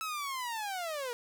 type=linear sweep; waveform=sawtooth; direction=down; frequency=1310 to 466.2 Hz; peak=-31 dBFS; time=0.01-1.13 s; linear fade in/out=0 ms; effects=10-bit